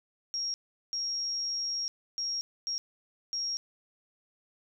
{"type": "tone bursts at uneven times", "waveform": "sine", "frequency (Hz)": 5588, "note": "F8", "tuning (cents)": 0, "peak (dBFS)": -30, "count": 5, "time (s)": [[0.34, 0.54], [0.93, 1.88], [2.18, 2.41], [2.67, 2.78], [3.33, 3.57]], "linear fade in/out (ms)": 0, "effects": []}